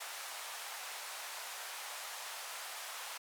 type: band-pass noise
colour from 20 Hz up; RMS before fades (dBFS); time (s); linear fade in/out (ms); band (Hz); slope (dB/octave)
pink; -45; 0-3.18; 10; 710 to 14000; 24
effects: none